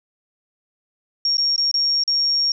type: tone with dropouts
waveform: sine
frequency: 5550 Hz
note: F8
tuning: 12 cents flat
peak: -16 dBFS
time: 1.25-2.52 s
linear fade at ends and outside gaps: 2 ms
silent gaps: 1.371-1.381 / 1.562-1.579 / 1.714-1.741 / 2.037-2.077 s
effects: none